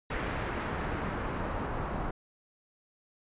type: noise with low-pass filter sweep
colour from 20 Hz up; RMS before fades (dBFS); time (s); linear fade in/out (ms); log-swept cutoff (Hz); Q
pink; -34; 0.1-2.11; 5; 2000 to 1100; 1.1
effects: resampled to 8000 Hz